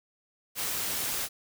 white noise with amplitude modulation, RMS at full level -30 dBFS, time 0.55-1.29 s, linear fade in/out 50 ms, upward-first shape sine, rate 204 Hz, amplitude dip 35%, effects none

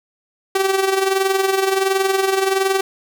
sawtooth tone with amplitude modulation, 385.8 Hz, G4, 28 cents flat, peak -9 dBFS, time 0.55-2.81 s, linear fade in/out 5 ms, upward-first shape sine, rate 21.4 Hz, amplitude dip 60%, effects none

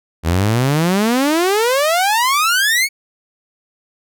sawtooth exponential sweep, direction up, 77.78 to 2264 Hz, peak -9 dBFS, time 0.23-2.89 s, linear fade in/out 50 ms, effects none

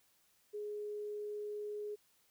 sine tone, 417.6 Hz, G#4, 10 cents sharp, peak -39 dBFS, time 0.53-1.96 s, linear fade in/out 20 ms, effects white hiss -72 dBFS RMS until 2.3 s

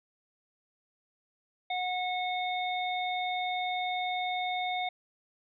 harmonic tone, 730 Hz, F#5, 24 cents flat, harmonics 1 / 3 / 5, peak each -31 / -36 / -38 dBFS, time 1.7-4.89 s, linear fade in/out 5 ms, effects none

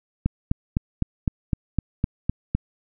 click train, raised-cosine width 5 ms, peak -8 dBFS, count 10, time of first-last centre 0.26-2.55 s, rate 3.93 Hz, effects none

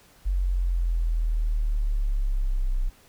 sine exponential sweep, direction down, 46.85 to 31.06 Hz, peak -21 dBFS, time 0.25-2.9 s, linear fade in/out 20 ms, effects pink hiss -56 dBFS RMS until 3.08 s

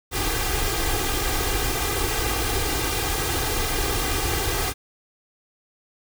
pink noise with comb filter, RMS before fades -24 dBFS, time 0.11-4.74 s, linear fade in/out 50 ms, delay 2.5 ms, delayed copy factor +0.85, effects none

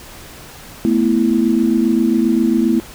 sine chord, A suspended second, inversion none, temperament just, 220 / 247.5 / 330 Hz, A3 / B3 / E4, 0 / +4 / +2 cents, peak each -16 dBFS, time 0.85-2.8 s, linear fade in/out 0 ms, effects pink hiss -37 dBFS RMS until 2.94 s

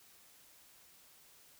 silence, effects white hiss -62 dBFS RMS until 1.59 s

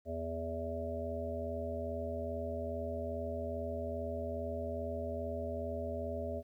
harmonic tone, 82.41 Hz, E2, in tune, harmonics 1 / 3 / 5 / 7 / 8, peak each -41 / -44 / -44 / -41 / -42 dBFS, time 0.05-6.43 s, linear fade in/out 50 ms, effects 12-bit

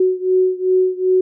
sine beating tone pair, 370 / 372.6 Hz, F#4 / F#4, 0 / +12 cents, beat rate 2.6 Hz, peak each -15 / -17 dBFS, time 0-1.21 s, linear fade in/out 5 ms, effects none

